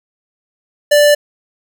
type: tone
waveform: square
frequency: 587.3 Hz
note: D5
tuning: in tune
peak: -7 dBFS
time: 0.91-1.15 s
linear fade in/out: 10 ms
effects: none